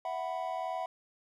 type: chord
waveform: triangle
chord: E suspended second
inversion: none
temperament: just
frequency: 659.3 / 741.7 / 988.9 Hz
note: E5 / F#5 / B5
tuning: 0 / +4 / +2 cents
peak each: -36 / -34 / -38 dBFS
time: 0.05-0.86 s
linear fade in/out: 2 ms
effects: none